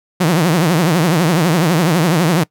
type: tone with vibrato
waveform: sawtooth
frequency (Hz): 167.6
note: E3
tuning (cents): +29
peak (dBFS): -7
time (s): 0.2-2.44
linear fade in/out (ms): 10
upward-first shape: triangle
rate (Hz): 12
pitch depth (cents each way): 230
effects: noise-tail reverb RT60 0.1 s tail -22 dB re dry